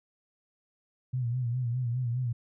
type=tone with vibrato; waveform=sine; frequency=122.6 Hz; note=B2; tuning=12 cents flat; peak=-27 dBFS; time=1.13-2.33 s; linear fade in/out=10 ms; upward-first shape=sine; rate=4.9 Hz; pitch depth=85 cents each way; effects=none